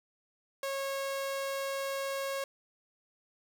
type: tone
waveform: sawtooth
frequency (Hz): 547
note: C#5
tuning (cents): -23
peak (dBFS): -29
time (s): 0.63-2.44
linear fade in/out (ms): 2
effects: none